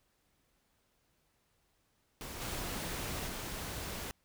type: noise with level steps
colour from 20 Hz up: pink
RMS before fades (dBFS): -44 / -39 / -41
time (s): 2.21-4.11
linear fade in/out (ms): 0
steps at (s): 2.4 / 3.26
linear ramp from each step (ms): 20
effects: pink hiss -75 dBFS RMS until 4.24 s